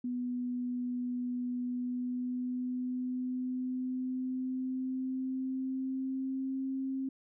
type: tone with pitch glide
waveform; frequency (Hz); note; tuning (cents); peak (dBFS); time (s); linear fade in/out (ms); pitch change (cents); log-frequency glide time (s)
sine; 246.9 to 266.2; B3 to C4; 0 to +30; -32; 0.04-7.09; 5; +130; 1.64-6.67
effects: none